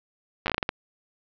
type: slowing click train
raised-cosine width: 0.3 ms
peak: -8 dBFS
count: 9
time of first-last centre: 0.46-0.691 s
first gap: 9 ms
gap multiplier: 1.32
effects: low-pass 4000 Hz 12 dB/octave